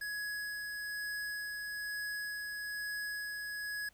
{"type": "tone with tremolo", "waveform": "square", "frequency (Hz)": 1676, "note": "G#6", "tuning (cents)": 15, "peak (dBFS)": -37, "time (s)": [0.01, 3.89], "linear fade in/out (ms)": 5, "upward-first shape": "sine", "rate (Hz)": 1.1, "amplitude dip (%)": 25, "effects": ["added 49 Hz sine -68 dBFS peak until 3.93 s", "pink hiss -67 dBFS RMS until 3.93 s"]}